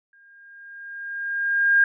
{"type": "tone with exponential growth", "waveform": "sine", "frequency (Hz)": 1613, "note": "G6", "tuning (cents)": 49, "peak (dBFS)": -12, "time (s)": [0.13, 1.84], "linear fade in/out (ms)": 2, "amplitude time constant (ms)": 370, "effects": []}